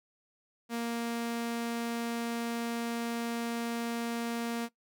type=tone; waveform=sawtooth; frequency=233.6 Hz; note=A#3; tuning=4 cents sharp; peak=-28 dBFS; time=0.69-4.69 s; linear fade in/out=50 ms; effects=noise-tail reverb RT60 0.1 s tail -18 dB re dry